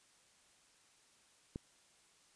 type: click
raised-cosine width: 3 ms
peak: -28 dBFS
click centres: 1.559 s
effects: white hiss -68 dBFS RMS until 2.35 s + resampled to 22050 Hz